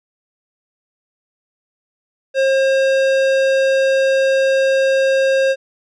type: tone with tanh clipping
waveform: sine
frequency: 536 Hz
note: C5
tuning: 42 cents sharp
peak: -14 dBFS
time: 2.34-5.56 s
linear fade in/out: 50 ms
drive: 17 dB
effects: none